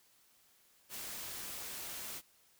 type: noise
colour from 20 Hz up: white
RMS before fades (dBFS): -44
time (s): 0.89-2.22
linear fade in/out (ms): 50
effects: white hiss -68 dBFS RMS until 2.59 s